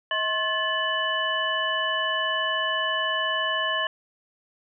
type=tone cluster; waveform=sine; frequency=638 / 1068 / 1734 / 2981 Hz; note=D#5 / C6 / A6 / F#7; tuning=+43 / +35 / -26 / +12 cents; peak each=-31 / -29 / -27 / -28 dBFS; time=0.11-3.87 s; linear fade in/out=2 ms; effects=none